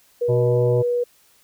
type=tone with pitch glide; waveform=sine; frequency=481.6 to 484.9 Hz; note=B4 to B4; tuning=-44 to -32 cents; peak=-18 dBFS; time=0.21-1.04 s; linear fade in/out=10 ms; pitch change=+12 cents; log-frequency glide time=0.37-0.56 s
type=harmonic tone; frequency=123.7 Hz; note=B2; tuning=3 cents sharp; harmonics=1 / 3 / 5 / 7 / 8; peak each=-19 / -24 / -28 / -39 / -42 dBFS; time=0.28-0.83 s; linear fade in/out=20 ms
effects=white hiss -57 dBFS RMS until 1.43 s